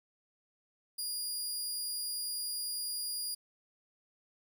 20% pulse tone, 4846 Hz, D#8, 47 cents flat, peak -29 dBFS, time 0.98-3.35 s, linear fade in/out 10 ms, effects 11-bit

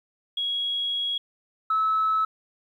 sine tone pair in turn, 3317 / 1299.7 Hz, G#7 / E6, -3 / -25 cents, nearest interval octave + major third, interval 1622 cents, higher first, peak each -24 / -19 dBFS, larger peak second, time 0.37-1.18 / 1.7-2.25 s, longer first, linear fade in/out 5 ms, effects tanh soft clip ceiling -16 dBFS + 10-bit

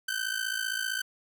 sawtooth ring-modulated tone, 1537 Hz, G6, 35 cents flat, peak -23 dBFS, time 0.08-1.02 s, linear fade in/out 5 ms, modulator 27.7 Hz, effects none

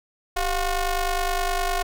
sawtooth ring-modulated tone, 364.9 Hz, F#4, 24 cents flat, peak -15 dBFS, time 0.36-1.83 s, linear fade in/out 10 ms, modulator 340 Hz, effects none

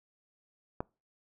click, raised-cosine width 1 ms, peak -19 dBFS, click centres 0.805 s, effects noise-tail reverb RT60 0.3 s tail -25 dB re dry

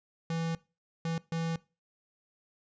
square tone bursts at uneven times, 164.81 Hz, E3, in tune, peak -31 dBFS, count 3, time 0.3-0.55 / 1.05-1.18 / 1.32-1.56 s, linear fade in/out 2 ms, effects noise-tail reverb RT60 0.3 s tail -21 dB re dry + resampled to 16000 Hz

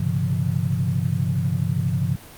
sine tone cluster, 100.4 / 128.7 / 141 / 171.1 Hz, G2 / C3 / C#3 / F3, +42 / -28 / +30 / -35 cents, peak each -25 dBFS, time 0-2.16 s, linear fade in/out 5 ms, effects pink hiss -43 dBFS RMS until 2.37 s + Opus 32 kbps

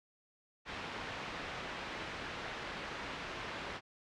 white low-pass noise, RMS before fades -43 dBFS, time 0.65-3.81 s, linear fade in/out 50 ms, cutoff 2300 Hz, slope 12 dB/octave, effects low-pass 6000 Hz 12 dB/octave

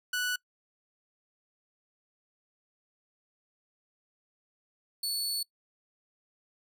sawtooth tone pair in turn, 1480 / 4435 Hz, F#6 / C#8, 0 / 0 cents, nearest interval octave + perfect fifth, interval 1900 cents, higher second, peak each -25 / -27 dBFS, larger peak first, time 0.13-0.36 / 5.03-5.43 s, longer second, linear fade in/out 5 ms, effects noise-tail reverb RT60 0.1 s tail -24 dB re dry

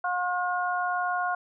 harmonic tone, 358.6 Hz, F4, 46 cents sharp, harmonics 2 / 3 / 4, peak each -28 / -31 / -30 dBFS, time 0.04-1.35 s, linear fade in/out 5 ms, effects none

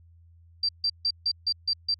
sine tone bursts, 4699 Hz, D8, in tune, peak -22 dBFS, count 7, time 0.63-1.943 s, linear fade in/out 5 ms, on 59 ms, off 150 ms, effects added 84 Hz sine -52 dBFS peak until 1.99 s

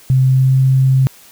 sine tone with pitch glide, 130.81 to 132.25 Hz, C3 to C3, 0 to +19 cents, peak -8 dBFS, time 0.1-1.07 s, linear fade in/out 0 ms, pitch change +19 cents, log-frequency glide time 0.29-0.59 s, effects white hiss -43 dBFS RMS until 1.31 s

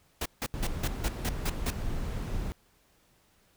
pink noise bursts, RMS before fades -32 dBFS, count 8, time 0.21-1.706 s, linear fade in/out 5 ms, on 47 ms, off 160 ms
brown noise, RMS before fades -33 dBFS, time 0.54-2.52 s, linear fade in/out 0 ms
effects pink hiss -66 dBFS RMS until 3.56 s

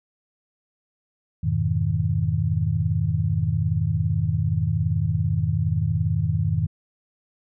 sine chord, F half-diminished seventh, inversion none, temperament just, 87.31 / 104.77 / 125.72 / 157.15 Hz, F2 / Ab2 / Cb3 / Eb3, 0 / +16 / +31 / +18 cents, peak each -26 / -24 / -28 / -24 dBFS, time 1.43-6.67 s, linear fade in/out 10 ms, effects none

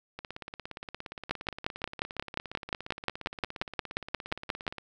two click trains, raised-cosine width 0.3 ms, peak -23 / -12 dBFS, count 80 / 20, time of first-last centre 0.19-4.783 / 1.31-4.679 s, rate 17.2 / 5.64 Hz, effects none

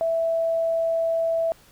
sine tone, 659.3 Hz, E5, in tune, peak -20 dBFS, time 0.01-1.52 s, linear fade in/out 0 ms, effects pink hiss -54 dBFS RMS until 1.71 s

